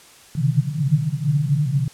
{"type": "band-pass noise", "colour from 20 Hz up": "pink", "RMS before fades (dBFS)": -20, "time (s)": [0.35, 1.88], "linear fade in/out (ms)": 2, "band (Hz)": [130, 160], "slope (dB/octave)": 96, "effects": ["white hiss -47 dBFS RMS until 1.93 s", "low-pass 10000 Hz 12 dB/octave"]}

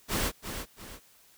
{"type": "noise with echo", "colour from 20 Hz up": "pink", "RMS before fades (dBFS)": -29, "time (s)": [0.08, 0.32], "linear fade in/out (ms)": 50, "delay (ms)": 340, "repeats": 2, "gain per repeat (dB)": -8, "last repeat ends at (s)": 1, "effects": ["white hiss -60 dBFS RMS until 1.37 s"]}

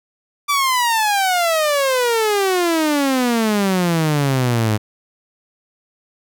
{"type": "exponential sweep", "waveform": "sawtooth", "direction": "down", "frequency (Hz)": [1174.7, 103.83], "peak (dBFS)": -11, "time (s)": [0.48, 4.78], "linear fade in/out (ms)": 20, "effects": []}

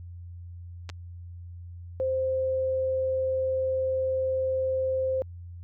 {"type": "clicks", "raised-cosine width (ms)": 0.2, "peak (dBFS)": -22, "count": 2, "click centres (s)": [0.892, 0.899]}
{"type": "tone", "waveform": "sine", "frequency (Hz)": 523.3, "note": "C5", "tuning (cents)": 0, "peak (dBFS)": -24, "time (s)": [2, 5.22], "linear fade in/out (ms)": 0}
{"effects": ["added 87 Hz sine -39 dBFS peak until 5.63 s"]}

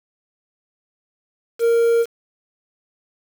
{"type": "tone with quantisation", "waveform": "triangle", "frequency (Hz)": 464.8, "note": "A#4", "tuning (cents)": -5, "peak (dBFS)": -11, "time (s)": [1.59, 2.06], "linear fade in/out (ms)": 50, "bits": 6, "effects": []}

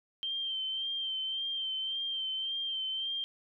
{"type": "tone with vibrato", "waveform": "sine", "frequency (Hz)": 3136, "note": "G7", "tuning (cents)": 0, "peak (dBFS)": -32, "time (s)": [0.23, 3.24], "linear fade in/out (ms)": 0, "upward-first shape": "sine", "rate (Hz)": 1.8, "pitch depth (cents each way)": 33, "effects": []}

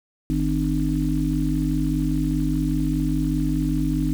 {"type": "harmonic tone with a mistuned harmonic", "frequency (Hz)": 51.5, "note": "G#1", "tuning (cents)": -14, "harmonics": [1, 3, 5, 6], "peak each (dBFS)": [-25, -25, -25, -25], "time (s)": [0.3, 4.13], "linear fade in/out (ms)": 0, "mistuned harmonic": 6, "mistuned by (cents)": -37, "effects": ["7-bit"]}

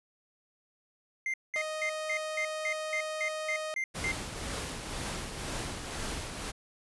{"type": "tone bursts", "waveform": "triangle", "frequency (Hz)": 2093, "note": "C7", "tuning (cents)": 0, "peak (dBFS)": -28, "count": 11, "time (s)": [1.26, 4.118], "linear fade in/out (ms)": 2, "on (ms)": 78, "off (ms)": 200}
{"type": "tone", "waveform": "sawtooth", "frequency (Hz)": 622.3, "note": "D#5", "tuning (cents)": 0, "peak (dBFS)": -30, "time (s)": [1.56, 3.74], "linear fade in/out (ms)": 0}
{"type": "noise with tremolo", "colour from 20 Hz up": "pink", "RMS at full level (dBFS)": -35, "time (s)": [3.94, 6.52], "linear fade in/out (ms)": 20, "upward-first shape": "triangle", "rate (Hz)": 2, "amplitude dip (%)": 50}
{"effects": ["resampled to 24000 Hz"]}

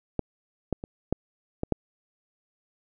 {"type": "clicks", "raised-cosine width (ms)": 2, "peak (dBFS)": [-12, -12, -22, -10, -14, -9], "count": 6, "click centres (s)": [0.193, 0.727, 0.839, 1.126, 1.634, 1.723], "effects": []}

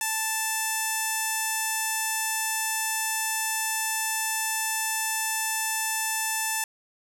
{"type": "tone with notch filter", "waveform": "5% pulse", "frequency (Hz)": 880, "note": "A5", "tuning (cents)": 0, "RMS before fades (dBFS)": -28, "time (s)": [0.01, 6.64], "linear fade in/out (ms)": 2, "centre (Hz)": 4100, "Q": 1.4, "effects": []}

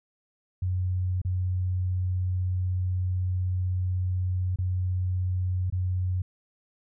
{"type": "tone with dropouts", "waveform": "sine", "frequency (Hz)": 91.6, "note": "F#2", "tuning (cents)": -17, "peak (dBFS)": -24, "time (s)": [0.62, 6.22], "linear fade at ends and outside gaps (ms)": 5, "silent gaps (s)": [[1.217, 1.249], [4.56, 4.586], [5.701, 5.724]], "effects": []}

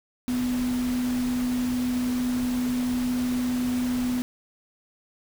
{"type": "tone in noise", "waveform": "sine", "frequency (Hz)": 248.5, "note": "B3", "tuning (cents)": 11, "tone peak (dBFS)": -23, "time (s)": [0.28, 4.22], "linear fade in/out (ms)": 0, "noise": "pink", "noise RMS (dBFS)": -37, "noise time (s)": [0.28, 4.22], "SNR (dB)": 11, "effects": []}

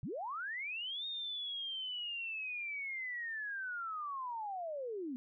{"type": "linear two-way sweep", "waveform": "sine", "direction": "up then down", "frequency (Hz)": [102.5, 3713, 239.3], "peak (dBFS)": -38, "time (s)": [0.03, 5.16], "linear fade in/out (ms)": 0, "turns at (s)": 1.06, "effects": []}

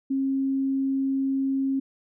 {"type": "tone", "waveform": "sine", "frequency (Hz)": 270, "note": "C#4", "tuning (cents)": -45, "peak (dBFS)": -22, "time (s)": [0.1, 1.8], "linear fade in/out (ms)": 10, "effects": []}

